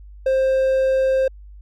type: tone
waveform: triangle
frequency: 528 Hz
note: C5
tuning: 16 cents sharp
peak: -13 dBFS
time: 0.26-1.28 s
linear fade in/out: 5 ms
effects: added 50 Hz sine -38 dBFS peak until 1.61 s